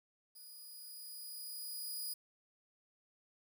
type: tone with level ramp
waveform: 10% pulse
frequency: 4933 Hz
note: D#8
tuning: 16 cents flat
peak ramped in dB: -46 to -32 dBFS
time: 0.35-2.14 s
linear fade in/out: 10 ms
effects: 12-bit